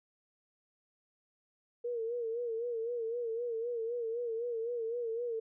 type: tone with vibrato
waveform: sine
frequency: 466.2 Hz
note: A#4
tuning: in tune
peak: -33 dBFS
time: 1.84-5.4 s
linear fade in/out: 10 ms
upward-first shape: sine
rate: 3.9 Hz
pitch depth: 76 cents each way
effects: none